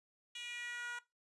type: tone with high-pass filter sweep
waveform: 10% pulse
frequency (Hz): 481.4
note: B4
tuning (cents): -44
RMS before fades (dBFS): -44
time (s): 0.35-0.99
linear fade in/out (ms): 5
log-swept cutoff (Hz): 3000 to 1200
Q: 3.3
effects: noise-tail reverb RT60 0.2 s tail -18 dB re dry + resampled to 24000 Hz